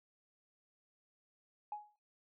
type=tone with exponential decay; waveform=sine; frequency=837 Hz; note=G#5; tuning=13 cents sharp; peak=-36 dBFS; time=1.72-1.96 s; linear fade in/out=2 ms; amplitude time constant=51 ms; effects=noise-tail reverb RT60 0.3 s tail -20 dB re dry + tanh soft clip ceiling -32 dBFS